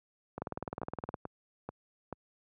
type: two click trains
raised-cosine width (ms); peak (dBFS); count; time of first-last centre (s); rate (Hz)
1; -24 / -22; 5 / 15; 0.38-2.127 / 0.42-1.142; 2.29 / 19.4
effects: high-pass 80 Hz 12 dB/octave